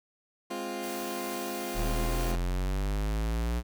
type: chord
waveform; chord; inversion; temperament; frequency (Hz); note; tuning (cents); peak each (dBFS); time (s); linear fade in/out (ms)
20% pulse; F minor; first; equal; 207.7 / 261.6 / 349.2; Ab3 / C4 / F4; 0 / 0 / 0; -35 / -34 / -31; 0.5-2.36; 10
type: noise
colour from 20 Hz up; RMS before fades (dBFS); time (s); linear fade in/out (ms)
white; -43; 0.82-2.33; 20
type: exponential sweep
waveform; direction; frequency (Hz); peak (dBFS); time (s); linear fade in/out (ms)
square; up; 37.13 to 60.2; -28; 1.74-3.63; 50
effects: none